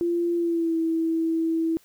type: tone with pitch glide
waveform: sine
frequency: 343.5 to 326.5 Hz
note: F4 to E4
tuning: -29 to -17 cents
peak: -21 dBFS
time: 0.01-1.77 s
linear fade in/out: 0 ms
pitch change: -88 cents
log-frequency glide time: 0.36-0.77 s
effects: white hiss -59 dBFS RMS until 1.84 s